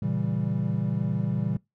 triangle chord, A# diminished seventh, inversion none, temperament equal, 116.54 / 138.59 / 164.81 / 196 Hz, A#2 / C#3 / E3 / G3, 0 / 0 / 0 / 0 cents, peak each -28 dBFS, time 0.02-1.57 s, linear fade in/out 5 ms, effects noise-tail reverb RT60 0.2 s tail -23 dB re dry

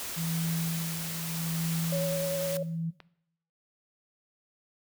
white noise, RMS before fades -37 dBFS, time 0-2.57 s, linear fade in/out 0 ms
sine tone with tremolo, 164.81 Hz, E3, in tune, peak -28 dBFS, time 0.16-2.91 s, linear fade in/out 20 ms, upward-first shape sine, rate 0.78 Hz, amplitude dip 65%
clicks, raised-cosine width 0.3 ms, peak -30 dBFS, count 2, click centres 0.892 / 3.003 s
sine tone with vibrato, 557 Hz, C#5, 8 cents sharp, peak -29 dBFS, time 1.92-2.63 s, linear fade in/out 5 ms, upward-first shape triangle, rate 10 Hz, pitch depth 24 cents each way
effects noise-tail reverb RT60 0.7 s tail -18 dB re dry

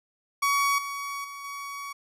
30% pulse tone with level steps, 1126 Hz, C#6, 27 cents sharp, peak -19 / -29 / -35 / -32 dBFS, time 0.42-1.93 s, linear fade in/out 10 ms, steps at 0.78 / 1.24 / 1.44 s, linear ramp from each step 5 ms, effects resampled to 32000 Hz

